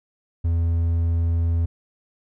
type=tone; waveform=triangle; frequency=83.8 Hz; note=E2; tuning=29 cents sharp; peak=-16 dBFS; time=0.44-1.66 s; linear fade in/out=10 ms; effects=none